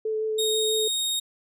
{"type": "tone with vibrato", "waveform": "sine", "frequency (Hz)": 435.7, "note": "A4", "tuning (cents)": -17, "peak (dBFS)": -24, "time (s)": [0.05, 0.88], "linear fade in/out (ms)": 5, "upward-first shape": "sine", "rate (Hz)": 6.1, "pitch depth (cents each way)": 10}
{"type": "tone", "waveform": "sawtooth", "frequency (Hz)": 3729, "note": "A#7", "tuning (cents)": 0, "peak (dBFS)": -21, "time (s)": [0.38, 1.2], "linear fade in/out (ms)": 10}
{"effects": ["resampled to 32000 Hz"]}